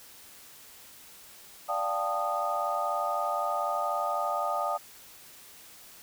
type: tone cluster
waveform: sine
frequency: 587 / 699 / 783 / 880 / 1235 Hz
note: D5 / F5 / G5 / A5 / D#6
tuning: -1 / +1 / -2 / 0 / -13 cents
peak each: -34 / -33 / -35 / -36 / -31 dBFS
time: 1.68-4.78 s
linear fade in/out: 20 ms
effects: white hiss -51 dBFS RMS until 6.02 s